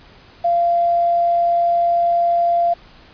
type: tone with quantisation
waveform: sine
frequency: 689 Hz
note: F5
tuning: 24 cents flat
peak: -13 dBFS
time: 0.44-2.74 s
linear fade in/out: 10 ms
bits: 7
effects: pink hiss -46 dBFS RMS until 3.13 s + resampled to 11025 Hz